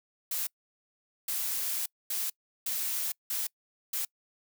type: noise bursts at uneven times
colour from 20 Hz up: blue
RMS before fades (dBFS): -32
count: 6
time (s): 0.31-0.47 / 1.28-1.86 / 2.1-2.3 / 2.66-3.12 / 3.3-3.47 / 3.93-4.05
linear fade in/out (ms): 5
effects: noise-tail reverb RT60 0.1 s tail -26 dB re dry